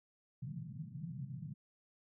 white band-pass noise, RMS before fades -45 dBFS, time 0.42-1.54 s, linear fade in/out 5 ms, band 120 to 180 Hz, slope 48 dB/octave, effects none

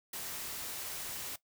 white noise, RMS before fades -41 dBFS, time 0.13-1.36 s, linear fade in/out 5 ms, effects noise-tail reverb RT60 0.1 s tail -17 dB re dry

